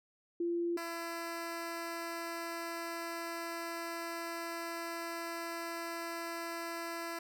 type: tone pair in turn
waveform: sine / 10% pulse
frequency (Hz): 343.1 / 336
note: F4 / E4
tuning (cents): -31 / +33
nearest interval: unison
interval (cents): 36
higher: first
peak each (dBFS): -31 / -30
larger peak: second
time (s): 0.4-0.77 / 0.77-7.19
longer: second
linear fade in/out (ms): 5
effects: none